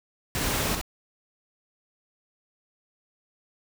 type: noise with echo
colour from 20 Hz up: pink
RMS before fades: -28 dBFS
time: 0.35-0.75 s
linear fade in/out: 0 ms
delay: 63 ms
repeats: 1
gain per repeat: -4 dB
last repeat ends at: 0.813 s
effects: none